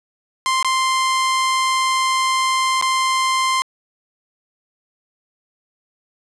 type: tone with dropouts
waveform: sawtooth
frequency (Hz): 1046.5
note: C6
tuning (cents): 0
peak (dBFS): -12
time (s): 0.46-3.62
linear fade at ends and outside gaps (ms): 0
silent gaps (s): 0.627-0.646 / 2.813-2.824
effects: resampled to 24000 Hz + 7-bit